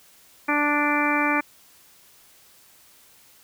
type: harmonic tone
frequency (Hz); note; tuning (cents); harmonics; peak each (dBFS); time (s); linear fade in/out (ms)
293.7; D4; 0; 1 / 2 / 3 / 4 / 5 / 6 / 7 / 8; -25 / -31 / -27 / -27 / -29 / -29 / -31 / -26; 0.48-1.41; 10
effects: white hiss -54 dBFS RMS until 3.43 s